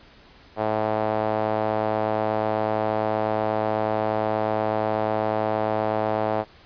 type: tone with band-pass filter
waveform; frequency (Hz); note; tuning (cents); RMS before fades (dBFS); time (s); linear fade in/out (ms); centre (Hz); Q
sawtooth; 108.3; A2; -27; -24; 0.56-6.45; 50; 690; 2.3
effects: pink hiss -51 dBFS RMS until 6.65 s + resampled to 11025 Hz